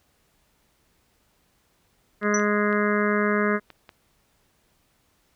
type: harmonic tone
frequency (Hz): 207.7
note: G#3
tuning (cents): 0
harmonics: 1 / 2 / 3 / 5 / 6 / 7 / 8 / 9 / 10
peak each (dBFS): -24 / -25 / -30 / -33 / -29 / -32 / -29 / -35 / -34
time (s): 2.21-3.6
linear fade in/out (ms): 50
type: clicks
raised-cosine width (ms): 0.3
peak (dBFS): -27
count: 5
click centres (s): 2.231 / 2.396 / 2.728 / 3.703 / 3.892
type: tone with exponential decay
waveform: sine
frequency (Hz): 5920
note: F#8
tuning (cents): 0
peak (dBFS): -21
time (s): 2.34-2.45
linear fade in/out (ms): 5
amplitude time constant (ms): 23
effects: pink hiss -66 dBFS RMS until 5.35 s